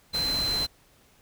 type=tone in noise; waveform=sine; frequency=4083 Hz; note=C8; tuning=43 cents flat; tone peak=-25 dBFS; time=0.13-0.67 s; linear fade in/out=20 ms; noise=pink; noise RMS=-34 dBFS; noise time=0.13-0.67 s; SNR=+6 dB; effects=pink hiss -60 dBFS RMS until 1.21 s